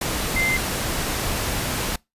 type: tone in noise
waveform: sine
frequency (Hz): 2081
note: C7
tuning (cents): -10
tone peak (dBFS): -20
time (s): 0.36-0.57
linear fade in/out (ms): 5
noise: pink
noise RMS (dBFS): -25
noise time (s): 0.01-1.96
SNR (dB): +2
effects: noise-tail reverb RT60 0.2 s tail -24 dB re dry + resampled to 32000 Hz